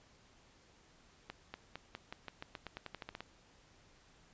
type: accelerating click train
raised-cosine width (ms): 0.3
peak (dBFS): -27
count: 16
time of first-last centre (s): 1.3-3.206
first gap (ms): 240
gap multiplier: 0.9
effects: pink hiss -65 dBFS RMS until 4.33 s + resampled to 16000 Hz